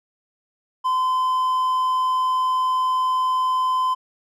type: tone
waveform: triangle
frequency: 1025 Hz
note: C6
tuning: 36 cents flat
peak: -16 dBFS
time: 0.84-3.95 s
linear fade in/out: 20 ms
effects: none